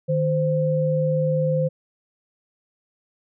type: tone pair together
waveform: sine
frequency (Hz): 154.3 / 519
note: D#3 / C5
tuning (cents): -14 / -14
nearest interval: octave + major sixth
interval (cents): 2100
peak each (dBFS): -21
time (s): 0.08-1.69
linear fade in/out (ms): 20
effects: none